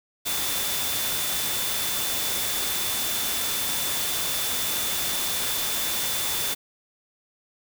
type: tone in noise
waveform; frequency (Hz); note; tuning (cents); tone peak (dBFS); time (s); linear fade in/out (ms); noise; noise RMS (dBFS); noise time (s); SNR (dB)
sine; 3520; A7; 0; -33; 0.25-6.55; 20; white; -27; 0.25-6.55; -9
effects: none